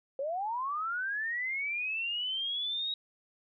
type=linear sweep; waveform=sine; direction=up; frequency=523.3 to 3815 Hz; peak=-31 dBFS; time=0.19-2.94 s; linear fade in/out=2 ms; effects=none